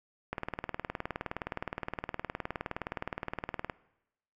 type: click train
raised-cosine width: 0.5 ms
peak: -18 dBFS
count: 66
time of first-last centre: 0.33-3.698 s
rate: 19.3 Hz
effects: noise-tail reverb RT60 0.9 s tail -21 dB re dry + MP3 96 kbps